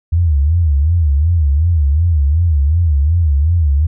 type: tone with vibrato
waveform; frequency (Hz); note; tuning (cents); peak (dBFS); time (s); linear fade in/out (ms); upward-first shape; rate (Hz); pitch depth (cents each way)
sine; 77.78; D#2; 0; -9; 0.12-3.87; 10; sine; 2.7; 200
effects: none